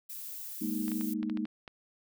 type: noise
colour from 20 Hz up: violet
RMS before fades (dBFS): -42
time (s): 0.09-1.14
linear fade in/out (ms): 10
type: chord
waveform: sine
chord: Ab suspended second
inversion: none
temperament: equal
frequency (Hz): 207.7 / 233.1 / 311.1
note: Ab3 / Bb3 / Eb4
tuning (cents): 0 / 0 / 0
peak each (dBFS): -35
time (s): 0.61-1.46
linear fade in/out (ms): 10
type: clicks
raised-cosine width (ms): 0.3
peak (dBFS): -28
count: 8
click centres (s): 0.881 / 0.918 / 1.011 / 1.23 / 1.298 / 1.373 / 1.454 / 1.678
effects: none